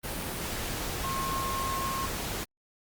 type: tone in noise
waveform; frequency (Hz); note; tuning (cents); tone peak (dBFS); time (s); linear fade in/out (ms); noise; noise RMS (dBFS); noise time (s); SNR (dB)
sine; 1074; C6; +45; -31; 1.03-2.07; 20; pink; -34; 0.03-2.45; 0
effects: Opus 32 kbps